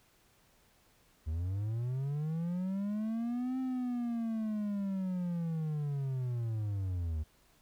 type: linear two-way sweep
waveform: triangle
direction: up then down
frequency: 74.9 to 261.6 to 74.9 Hz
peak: -30 dBFS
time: 1.26-7.24 s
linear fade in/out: 20 ms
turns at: 3.59 s
effects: pink hiss -67 dBFS RMS until 7.61 s